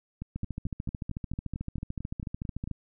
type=two click trains; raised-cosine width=5 ms; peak=-23 / -21 dBFS; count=12 / 33; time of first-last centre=0.22-2.675 / 0.36-2.713 s; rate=4.48 / 13.6 Hz; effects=none